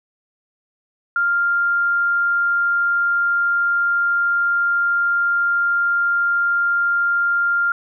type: tone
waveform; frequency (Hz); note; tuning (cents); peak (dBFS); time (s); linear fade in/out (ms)
sine; 1396.9; F6; 0; -15; 1.16-7.72; 2
effects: none